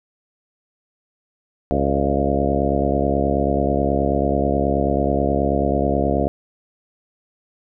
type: harmonic tone with a mistuned harmonic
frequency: 69.3 Hz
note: C#2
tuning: in tune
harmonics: 1 / 2 / 3 / 4 / 5 / 6 / 7 / 8 / 9 / 10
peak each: -24 / -27 / -25 / -24 / -27 / -26 / -26 / -28 / -26 / -25 dBFS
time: 1.71-6.28 s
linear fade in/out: 0 ms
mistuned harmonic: 9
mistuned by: -37 cents
effects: none